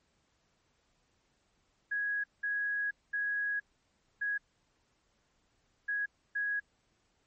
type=tone bursts at uneven times; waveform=sine; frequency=1661.2 Hz; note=G#6; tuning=in tune; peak=-30 dBFS; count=6; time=1.91-2.24 / 2.43-2.91 / 3.13-3.6 / 4.21-4.38 / 5.88-6.06 / 6.35-6.6 s; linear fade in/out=10 ms; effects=pink hiss -74 dBFS RMS until 7.26 s + MP3 32 kbps